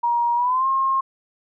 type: tone with pitch glide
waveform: sine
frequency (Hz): 948 to 1070.3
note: A#5 to C6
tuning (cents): +29 to +39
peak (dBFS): -17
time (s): 0.03-1.01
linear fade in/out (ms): 10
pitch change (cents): +210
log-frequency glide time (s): 0.35-0.67
effects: none